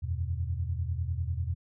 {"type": "chord", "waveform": "sine", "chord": "E suspended second", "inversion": "none", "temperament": "equal", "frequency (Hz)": [82.41, 92.5, 123.47], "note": ["E2", "F#2", "B2"], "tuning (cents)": [0, 0, 0], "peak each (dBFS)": [-31, -34, -36], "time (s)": [0.02, 1.55], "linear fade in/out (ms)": 20, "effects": []}